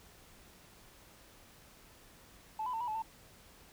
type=tone with pitch steps; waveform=sine; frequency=871 / 1001 / 900 / 970 / 863 / 895 Hz; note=A5 / B5 / A5 / B5 / A5 / A5; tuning=-18 / +23 / +39 / -31 / -34 / +29 cents; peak=-33 dBFS; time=2.59-3.022 s; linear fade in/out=5 ms; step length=72 ms; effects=tanh soft clip ceiling -30 dBFS + pink hiss -59 dBFS RMS until 3.72 s